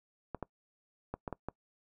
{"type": "clicks", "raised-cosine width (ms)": 1, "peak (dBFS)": -23, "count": 6, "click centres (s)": [0.347, 0.427, 1.14, 1.278, 1.327, 1.486], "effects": ["noise-tail reverb RT60 0.1 s tail -23 dB re dry"]}